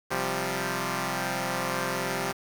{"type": "chord", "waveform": "5% pulse", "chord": "C suspended fourth", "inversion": "none", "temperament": "equal", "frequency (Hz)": [130.81, 174.61, 196], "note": ["C3", "F3", "G3"], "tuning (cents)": [0, 0, 0], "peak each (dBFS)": -21, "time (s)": [0.1, 2.33], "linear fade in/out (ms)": 20, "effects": ["8-bit"]}